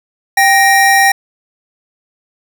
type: tone pair together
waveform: square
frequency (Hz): 784 / 1870.1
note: G5 / A#6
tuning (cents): 0 / +5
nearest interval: octave + minor third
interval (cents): 1505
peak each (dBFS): -10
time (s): 0.37-1.12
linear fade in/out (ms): 5
effects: none